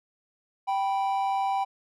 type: tone pair together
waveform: triangle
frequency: 781 / 984 Hz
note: G5 / B5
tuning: -7 / -7 cents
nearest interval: major third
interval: 400 cents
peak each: -23 / -29 dBFS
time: 0.67-1.65 s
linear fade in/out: 20 ms
effects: none